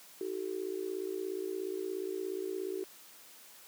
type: tone with amplitude modulation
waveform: sine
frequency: 378.6 Hz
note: F#4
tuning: 40 cents sharp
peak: -30 dBFS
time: 0.21-2.84 s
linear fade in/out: 0 ms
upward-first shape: sine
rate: 57 Hz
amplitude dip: 90%
effects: white hiss -55 dBFS RMS until 3.67 s + high-pass 200 Hz 12 dB/octave